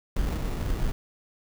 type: noise with sample-and-hold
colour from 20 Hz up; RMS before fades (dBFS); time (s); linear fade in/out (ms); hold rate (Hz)
brown; -27; 0.16-0.92; 5; 1575
effects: none